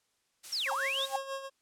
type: noise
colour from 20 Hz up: blue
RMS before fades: -41 dBFS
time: 0.43-1.18 s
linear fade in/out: 20 ms
type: linear two-way sweep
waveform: sine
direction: down then up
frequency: 5810 to 754 to 3881 Hz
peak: -30 dBFS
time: 0.52-1.06 s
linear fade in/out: 10 ms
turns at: 0.72 s
type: tone with tremolo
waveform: 25% pulse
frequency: 542 Hz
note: C#5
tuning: 39 cents flat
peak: -30 dBFS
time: 0.65-1.5 s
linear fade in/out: 50 ms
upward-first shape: sine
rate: 6.2 Hz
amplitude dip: 65%
type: tone with exponential growth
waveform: sine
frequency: 802 Hz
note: G5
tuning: 39 cents sharp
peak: -24 dBFS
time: 1.07-1.16 s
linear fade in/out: 5 ms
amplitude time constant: 18 ms
effects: white hiss -75 dBFS RMS until 1.61 s + low-pass 9000 Hz 12 dB/octave